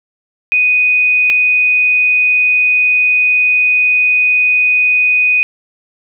sine tone pair in turn, 2489 / 2489 Hz, D#7 / D#7, 0 / 0 cents, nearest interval unison, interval 0 cents, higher neither, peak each -8 dBFS, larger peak neither, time 0.52-1.3 / 1.3-5.43 s, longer second, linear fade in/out 0 ms, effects none

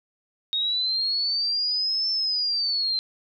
sine linear two-way sweep, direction up then down, 3729 to 5330 to 4093 Hz, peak -22 dBFS, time 0.53-2.99 s, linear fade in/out 0 ms, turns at 2.1 s, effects none

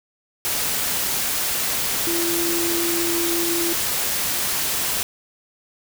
sine tone in noise, 340 Hz, F4, 46 cents flat, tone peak -23 dBFS, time 2.07-3.73 s, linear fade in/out 0 ms, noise white, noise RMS -23 dBFS, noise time 0.45-5.03 s, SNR -3 dB, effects none

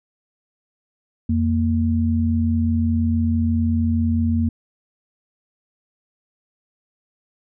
sine tone pair together, 86.71 / 231.5 Hz, F2 / A#3, -12 / -12 cents, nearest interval octave + perfect fourth, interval 1700 cents, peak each -19 dBFS, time 1.29-4.49 s, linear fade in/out 5 ms, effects none

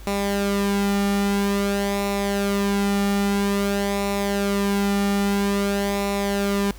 sawtooth tone with flanger, 200.2 Hz, G3, 37 cents sharp, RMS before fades -22 dBFS, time 0.07-6.71 s, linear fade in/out 0 ms, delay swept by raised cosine 0.63 to 1.93 ms, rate 0.5 Hz, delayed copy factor -0.55, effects added 51 Hz sine -37 dBFS peak until 6.78 s + pink hiss -47 dBFS RMS until 6.78 s

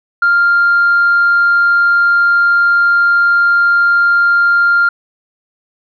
sine tone, 1396.9 Hz, F6, in tune, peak -6 dBFS, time 0.22-4.89 s, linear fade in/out 5 ms, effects tanh soft clip ceiling -4 dBFS

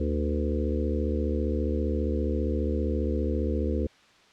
harmonic tone with a mistuned harmonic, 74.9 Hz, D2, 35 cents sharp, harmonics 1 / 3 / 4 / 5 / 6 / 7, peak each -27 / -32 / -33 / -34 / -35 / -35 dBFS, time 0-3.87 s, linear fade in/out 5 ms, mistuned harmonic 7, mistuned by -57 cents, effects white hiss -57 dBFS RMS until 4.32 s + low-pass 4000 Hz 12 dB/octave

